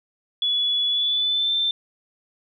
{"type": "tone with pitch glide", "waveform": "sine", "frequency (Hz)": [3410, 3559], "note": ["G#7", "A7"], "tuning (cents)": [45, 19], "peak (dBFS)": -19, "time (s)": [0.42, 1.71], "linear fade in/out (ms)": 2, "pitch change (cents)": 74, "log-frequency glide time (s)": [0.89, 1.53], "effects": []}